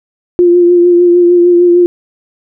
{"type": "tone with vibrato", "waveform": "sine", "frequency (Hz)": 350.6, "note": "F4", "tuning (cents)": 7, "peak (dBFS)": -3, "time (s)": [0.39, 1.86], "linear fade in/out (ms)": 0, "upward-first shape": "triangle", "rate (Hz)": 6.6, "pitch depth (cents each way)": 30, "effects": []}